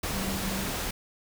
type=tone in noise; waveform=sine; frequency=193.4 Hz; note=G3; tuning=23 cents flat; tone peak=-33 dBFS; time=0.13-0.68 s; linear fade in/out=5 ms; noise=pink; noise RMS=-32 dBFS; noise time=0.03-0.91 s; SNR=-4 dB; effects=none